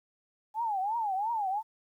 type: tone with vibrato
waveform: sine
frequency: 840 Hz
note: G#5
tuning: 19 cents sharp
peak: -28 dBFS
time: 0.54-1.63 s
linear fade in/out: 50 ms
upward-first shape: triangle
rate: 2.9 Hz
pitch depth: 230 cents each way
effects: 11-bit